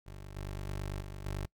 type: tone with level steps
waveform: 20% pulse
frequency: 49 Hz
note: G1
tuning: in tune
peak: -40 / -33 / -31 / -37 / -30 dBFS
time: 0.06-1.46 s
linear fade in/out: 10 ms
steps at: 0.36 / 0.68 / 1.01 / 1.25 s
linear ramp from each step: 10 ms
effects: noise-tail reverb RT60 0.1 s tail -23 dB re dry